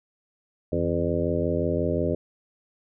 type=harmonic tone with a mistuned harmonic; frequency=85.6 Hz; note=F2; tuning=34 cents flat; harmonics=1 / 2 / 3 / 4 / 5 / 6 / 7; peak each=-30 / -30 / -30 / -30 / -30 / -30 / -30 dBFS; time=0.72-2.15 s; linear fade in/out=5 ms; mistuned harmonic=2; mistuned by=-98 cents; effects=none